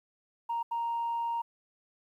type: tone bursts at uneven times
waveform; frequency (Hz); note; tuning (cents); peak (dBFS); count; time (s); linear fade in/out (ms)
sine; 932.3; A#5; 0; -28; 2; 0.49-0.63 / 0.71-1.42; 10
effects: tanh soft clip ceiling -26 dBFS + 11-bit